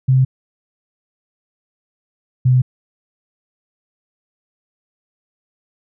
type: tone pair in turn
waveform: sine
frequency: 130.81 / 127.23 Hz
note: C3 / C3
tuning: 0 / -48 cents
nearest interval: unison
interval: 48 cents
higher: first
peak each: -9 dBFS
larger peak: neither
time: 0.08-0.25 / 2.45-2.62 s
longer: neither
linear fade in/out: 10 ms
effects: none